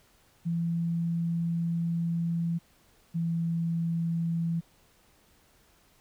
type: tone pair in turn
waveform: sine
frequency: 168.3 / 166.94 Hz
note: E3 / E3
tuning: +36 / +22 cents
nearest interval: unison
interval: 14 cents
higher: first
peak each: -26 dBFS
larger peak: neither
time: 0.45-2.59 / 3.14-4.61 s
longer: first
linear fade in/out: 20 ms
effects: pink hiss -63 dBFS RMS until 6 s